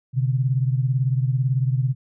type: beating tone pair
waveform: sine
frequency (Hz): 126.9 / 144.9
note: B2 / D3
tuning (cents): +47 / -23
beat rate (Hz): 18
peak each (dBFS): -19 / -24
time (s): 0.13-1.95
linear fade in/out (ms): 50
effects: none